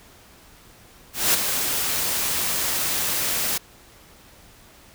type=noise with ADSR envelope; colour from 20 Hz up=white; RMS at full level=-17 dBFS; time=1.13-3.58 s; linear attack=210 ms; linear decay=13 ms; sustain=-7 dB; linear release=8 ms; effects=pink hiss -50 dBFS RMS until 4.94 s